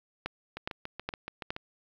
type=two click trains; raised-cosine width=0.3 ms; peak=-21 / -16 dBFS; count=8 / 4; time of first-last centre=0.57-1.564 / 0.26-1.505 s; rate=7.04 / 2.41 Hz; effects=low-pass 5000 Hz 12 dB/octave + 9-bit